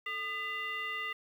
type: tone with frequency modulation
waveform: sine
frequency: 2005 Hz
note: B6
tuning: 26 cents sharp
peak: -34 dBFS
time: 0.06-1.13 s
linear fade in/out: 5 ms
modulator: 782 Hz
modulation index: 1.1
effects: 10-bit